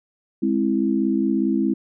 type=chord; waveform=sine; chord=Ab augmented; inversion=none; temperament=equal with one note detuned; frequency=207.7 / 264.7 / 329.6 Hz; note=Ab3 / C4 / E4; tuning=0 / +20 / 0 cents; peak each=-22 dBFS; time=0.42-1.74 s; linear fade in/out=10 ms; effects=none

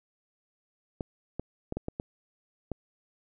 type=clicks; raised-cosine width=2 ms; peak=-19 dBFS; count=7; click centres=1.008 / 1.396 / 1.724 / 1.77 / 1.884 / 1.999 / 2.717 s; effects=none

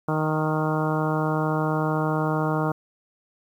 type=harmonic tone with a mistuned harmonic; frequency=155.56 Hz; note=D#3; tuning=in tune; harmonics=1 / 2 / 3 / 4 / 5 / 6 / 7 / 8 / 9; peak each=-25 / -28 / -30 / -31 / -32 / -33 / -33 / -34 / -35 dBFS; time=0.08-2.72 s; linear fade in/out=5 ms; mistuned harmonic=6; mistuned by=-16 cents; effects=9-bit

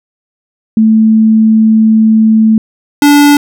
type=tone pair in turn; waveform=sine / square; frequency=220 / 289.6 Hz; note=A3 / D4; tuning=0 / -24 cents; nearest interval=perfect fourth; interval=476 cents; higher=second; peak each=-3 dBFS; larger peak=neither; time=0.77-2.58 / 3.02-3.37 s; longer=first; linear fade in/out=2 ms; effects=none

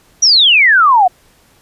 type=exponential sweep; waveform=sine; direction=down; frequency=5960 to 698.5 Hz; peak=-5 dBFS; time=0.22-1.08 s; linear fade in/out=10 ms; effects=pink hiss -50 dBFS RMS until 1.61 s + resampled to 32000 Hz

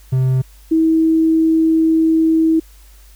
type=tone pair in turn; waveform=triangle / sine; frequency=130 / 322.1 Hz; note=C3 / E4; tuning=-11 / -40 cents; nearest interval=octave + major third; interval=1571 cents; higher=second; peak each=-10 dBFS; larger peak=neither; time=0.12-0.42 / 0.71-2.6 s; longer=second; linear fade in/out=10 ms; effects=added 50 Hz sine -41 dBFS peak until 3.15 s + white hiss -50 dBFS RMS until 3.15 s

